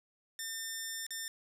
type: tone with dropouts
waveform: 10% pulse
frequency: 1800 Hz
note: A6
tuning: 39 cents sharp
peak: -29 dBFS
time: 0.39-1.28 s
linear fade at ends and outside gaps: 1 ms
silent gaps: 1.066-1.106 s
effects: none